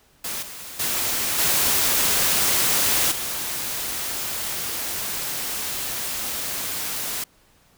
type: noise with level steps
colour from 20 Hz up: white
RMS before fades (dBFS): -29 / -37 / -24 / -20 / -28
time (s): 0.24-7.24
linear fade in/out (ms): 5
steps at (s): 0.42 / 0.79 / 1.38 / 3.11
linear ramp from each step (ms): 10
effects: pink hiss -58 dBFS RMS until 7.77 s